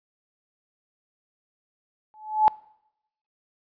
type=tone with exponential growth; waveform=sine; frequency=860 Hz; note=A5; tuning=40 cents flat; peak=-11 dBFS; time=2.14-2.48 s; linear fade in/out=0 ms; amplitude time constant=73 ms; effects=noise-tail reverb RT60 0.8 s tail -24 dB re dry + resampled to 11025 Hz